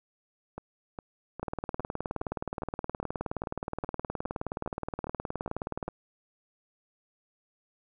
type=two click trains; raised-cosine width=1 ms; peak=-18 / -24 dBFS; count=86 / 14; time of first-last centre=1.43-5.88 / 0.58-5.886 s; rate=19.1 / 2.45 Hz; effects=none